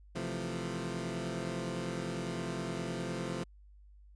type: chord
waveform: 20% pulse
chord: F major seventh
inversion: second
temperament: equal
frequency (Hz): 130.81 / 164.81 / 174.61 / 220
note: C3 / E3 / F3 / A3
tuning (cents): 0 / 0 / 0 / 0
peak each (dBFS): -36 / -39 / -34 / -37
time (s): 0.15-3.44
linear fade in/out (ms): 10
effects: added 50 Hz sine -54 dBFS peak until 4.15 s + resampled to 22050 Hz